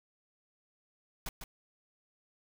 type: noise with echo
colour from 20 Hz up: pink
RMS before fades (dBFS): -38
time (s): 1.26-1.29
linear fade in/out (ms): 2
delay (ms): 150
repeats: 1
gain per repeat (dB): -6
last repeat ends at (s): 1.44
effects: none